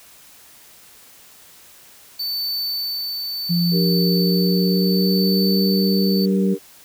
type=tone with tremolo; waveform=square; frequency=4524 Hz; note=C#8; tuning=34 cents sharp; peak=-22 dBFS; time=2.19-6.26 s; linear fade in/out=10 ms; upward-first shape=sine; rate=0.7 Hz; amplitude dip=30%
type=tone with pitch glide; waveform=sine; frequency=173.1 to 192.07 Hz; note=F3 to G3; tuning=-15 to -35 cents; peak=-16 dBFS; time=3.49-6.55 s; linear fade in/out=20 ms; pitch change=+180 cents; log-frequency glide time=3.7-5.59 s
type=chord; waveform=sine; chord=G minor; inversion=second; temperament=just; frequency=294 / 392 / 470.4 Hz; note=D4 / G4 / Bb4; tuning=+2 / 0 / +16 cents; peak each=-28 / -24 / -26 dBFS; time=3.71-6.59 s; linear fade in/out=50 ms
effects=white hiss -47 dBFS RMS until 6.84 s